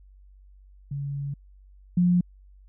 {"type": "tone pair in turn", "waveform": "sine", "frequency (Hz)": [140.8, 177.4], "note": ["C#3", "F3"], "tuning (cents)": [27, 27], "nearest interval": "major third", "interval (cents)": 400, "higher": "second", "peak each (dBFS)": [-28, -17], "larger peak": "second", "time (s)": [[0.91, 1.34], [1.97, 2.21]], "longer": "first", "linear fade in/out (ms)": 5, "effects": ["added 48 Hz sine -49 dBFS peak until 2.68 s"]}